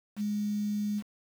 sine tone with quantisation, 207.7 Hz, G#3, in tune, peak -28 dBFS, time 0.16-1.03 s, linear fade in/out 50 ms, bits 8, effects none

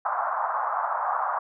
white band-pass noise, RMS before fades -27 dBFS, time 0.05-1.39 s, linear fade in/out 5 ms, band 670 to 1300 Hz, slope 48 dB/octave, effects none

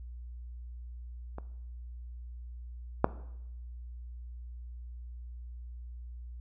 clicks, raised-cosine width 1 ms, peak -26 / -7 dBFS, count 2, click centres 1.384 / 3.044 s, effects noise-tail reverb RT60 0.8 s tail -17 dB re dry + added 60 Hz sine -41 dBFS peak until 6.4 s

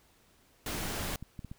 pink noise, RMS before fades -36 dBFS, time 0.66-1.16 s, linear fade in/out 2 ms
clicks, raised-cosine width 5 ms, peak -29 dBFS, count 8, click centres 0.856 / 1.008 / 1.088 / 1.139 / 1.226 / 1.392 / 1.447 / 1.515 s
effects pink hiss -65 dBFS RMS until 1.58 s

